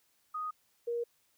sine tone pair in turn, 1244.5 / 472.4 Hz, D#6 / A#4, 0 / +23 cents, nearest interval octave + perfect fourth, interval 1677 cents, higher first, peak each -34 / -31 dBFS, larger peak second, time 0.34-0.51 / 0.87-1.04 s, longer neither, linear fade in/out 10 ms, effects white hiss -72 dBFS RMS until 1.37 s

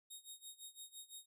10% pulse tone with tremolo, 3736 Hz, A#7, 3 cents sharp, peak -40 dBFS, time 0.1-1.26 s, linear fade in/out 10 ms, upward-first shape sine, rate 5.9 Hz, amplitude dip 90%, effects resampled to 32000 Hz

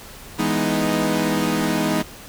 sawtooth chord, E major seventh, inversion none, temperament equal, 164.81 / 207.7 / 246.9 / 311.1 Hz, E3 / G#3 / B3 / D#4, 0 / 0 / 0 / 0 cents, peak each -22 / -20 / -21 / -19 dBFS, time 0.38-2.03 s, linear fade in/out 20 ms, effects pink hiss -40 dBFS RMS until 2.28 s

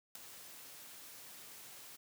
white noise with ADSR envelope, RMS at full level -40 dBFS, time 0.15-1.97 s, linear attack 5 ms, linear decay 3 ms, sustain -13 dB, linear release 18 ms, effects high-pass 100 Hz 12 dB/octave

